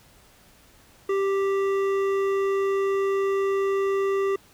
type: tone with hard clipping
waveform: triangle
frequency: 392 Hz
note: G4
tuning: in tune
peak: -23 dBFS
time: 1.09-4.36 s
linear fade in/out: 5 ms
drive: 15 dB
effects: pink hiss -55 dBFS RMS until 4.53 s